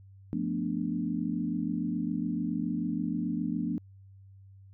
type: chord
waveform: sine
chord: B half-diminished seventh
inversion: second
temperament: equal with one note detuned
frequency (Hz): 174.61 / 220 / 246.9 / 294.5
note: F3 / A3 / B3 / D4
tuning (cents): 0 / 0 / 0 / +5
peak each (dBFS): -34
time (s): 0.33-3.78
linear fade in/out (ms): 0
effects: added 97 Hz sine -50 dBFS peak until 4.73 s